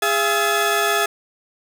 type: tone cluster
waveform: 30% pulse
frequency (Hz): 409.9 / 681 / 1276 / 1711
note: G#4 / F5 / D#6 / A6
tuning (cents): -23 / -44 / +43 / -49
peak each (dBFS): -20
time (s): 0.02-1.06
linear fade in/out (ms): 5
effects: none